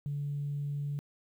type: tone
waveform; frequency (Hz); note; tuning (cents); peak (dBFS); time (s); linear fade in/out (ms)
sine; 143.8; D3; -36; -31; 0.06-0.99; 0
effects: tanh soft clip ceiling -27 dBFS + 11-bit